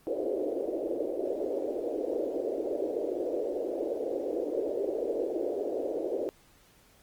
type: band-pass noise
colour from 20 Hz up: white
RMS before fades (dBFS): -32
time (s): 0.07-6.29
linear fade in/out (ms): 0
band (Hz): 310 to 570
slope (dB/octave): 48
effects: pink hiss -61 dBFS RMS until 7.02 s + Opus 24 kbps